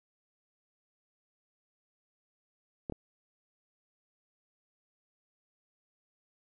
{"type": "clicks", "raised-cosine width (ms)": 2, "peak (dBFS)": [-22, -24], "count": 2, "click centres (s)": [2.898, 2.923], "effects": []}